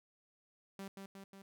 sawtooth tone with echo, 195.3 Hz, G3, 6 cents flat, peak -40 dBFS, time 0.79-0.88 s, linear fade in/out 2 ms, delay 180 ms, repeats 3, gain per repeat -3 dB, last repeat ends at 1.42 s, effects none

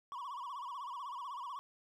triangle tone with vibrato, 1046 Hz, C6, 1 cent flat, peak -39 dBFS, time 0.12-1.59 s, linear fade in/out 0 ms, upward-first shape sine, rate 16 Hz, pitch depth 170 cents each way, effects none

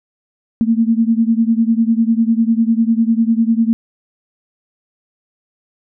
sine beating tone pair, 224.3 / 234.3 Hz, A3 / A#3, +34 / +9 cents, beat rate 10 Hz, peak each -13 / -15 dBFS, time 0.61-3.73 s, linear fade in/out 0 ms, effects none

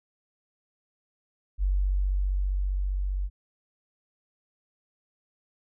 sine tone with level ramp, 47.58 Hz, F#1, 49 cents sharp, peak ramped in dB -21 to -26 dBFS, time 1.58-3.3 s, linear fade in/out 50 ms, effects none

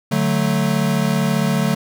square chord, D major, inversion none, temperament equal, 146.83 / 185 / 220 Hz, D3 / F#3 / A3, 0 / 0 / 0 cents, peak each -21 dBFS, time 0.11-1.75 s, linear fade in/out 10 ms, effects none

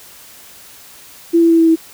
sine tone with pitch steps, 336.4 / 333.5 / 330.6 / 327.8 / 324.9 Hz, E4 / E4 / E4 / E4 / E4, +35 / +20 / +5 / -10 / -25 cents, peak -7 dBFS, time 1.33-1.76 s, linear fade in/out 20 ms, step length 86 ms, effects white hiss -40 dBFS RMS until 1.93 s

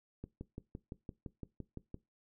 click train, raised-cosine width 3 ms, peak -30 dBFS, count 11, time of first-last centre 0.24-1.944 s, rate 5.87 Hz, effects noise-tail reverb RT60 0.2 s tail -19 dB re dry

